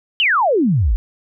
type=exponential sweep; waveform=sine; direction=down; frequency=3161 to 43.43 Hz; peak=-12 dBFS; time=0.2-0.96 s; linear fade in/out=0 ms; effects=none